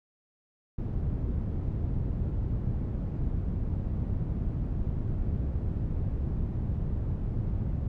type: low-pass noise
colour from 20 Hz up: white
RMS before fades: -30 dBFS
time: 0.78-7.88 s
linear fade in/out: 5 ms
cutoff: 110 Hz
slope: 12 dB/octave
effects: none